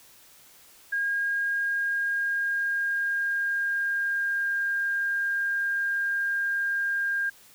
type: tone with pitch glide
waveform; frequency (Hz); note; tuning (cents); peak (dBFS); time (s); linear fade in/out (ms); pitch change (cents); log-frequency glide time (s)
sine; 1624 to 1606.3; G#6 to G6; -39 to +42; -24; 0.92-7.3; 10; -19; 1.37-4.66
effects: white hiss -54 dBFS RMS until 7.54 s